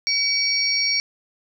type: tone cluster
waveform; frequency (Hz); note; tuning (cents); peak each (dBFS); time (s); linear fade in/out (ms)
sine; 2277 / 4490 / 5580; C#7 / C#8 / F8; +46 / +21 / -2; -24 / -24 / -21; 0.07-1; 0
effects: none